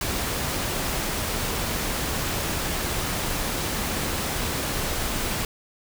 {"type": "noise", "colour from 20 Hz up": "pink", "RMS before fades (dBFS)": -27, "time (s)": [0.01, 5.45], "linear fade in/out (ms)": 2, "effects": []}